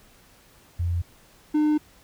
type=tone pair in turn; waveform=sine / triangle; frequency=86.5 / 302.6 Hz; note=F2 / D#4; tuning=-16 / -48 cents; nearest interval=octave + minor seventh; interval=2168 cents; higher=second; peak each=-22 / -16 dBFS; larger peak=second; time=0.79-1.02 / 1.54-1.78 s; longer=second; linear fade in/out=10 ms; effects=pink hiss -55 dBFS RMS until 2.03 s